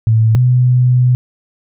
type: tone pair in turn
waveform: sine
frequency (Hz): 111.5 / 125.15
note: A2 / B2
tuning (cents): +23 / +23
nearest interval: major second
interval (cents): 200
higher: second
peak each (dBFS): -7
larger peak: neither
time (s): 0.07-0.35 / 0.35-1.15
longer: second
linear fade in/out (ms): 0
effects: none